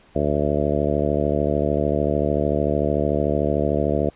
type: harmonic tone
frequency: 73.42 Hz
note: D2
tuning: in tune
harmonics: 1 / 2 / 3 / 4 / 5 / 6 / 7 / 8 / 9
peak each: -27 / -27 / -27 / -27 / -27 / -27 / -27 / -27 / -27 dBFS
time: 0.15-4.1 s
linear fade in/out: 10 ms
effects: pink hiss -54 dBFS RMS until 4.15 s + resampled to 8000 Hz